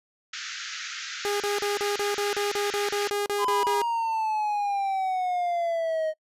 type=band-pass noise; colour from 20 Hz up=pink; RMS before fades=-36 dBFS; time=0.33-3.1 s; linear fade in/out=5 ms; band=1300 to 6900 Hz; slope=96 dB/octave
type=tone bursts; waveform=sawtooth; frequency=408.7 Hz; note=G#4; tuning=28 cents flat; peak=-21 dBFS; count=14; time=1.25-3.818 s; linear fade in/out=0 ms; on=150 ms; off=36 ms
type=exponential sweep; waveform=triangle; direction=down; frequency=1024 to 622.3 Hz; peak=-22 dBFS; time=3.38-6.14 s; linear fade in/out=50 ms
effects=noise-tail reverb RT60 0.1 s tail -25 dB re dry + resampled to 32000 Hz